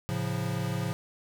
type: chord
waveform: square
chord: A augmented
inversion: none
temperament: equal with one note detuned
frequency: 110 / 137 / 174.61 Hz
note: A2 / C#3 / E#3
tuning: 0 / -20 / 0 cents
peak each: -34 dBFS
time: 0.09-0.93 s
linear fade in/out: 0 ms
effects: none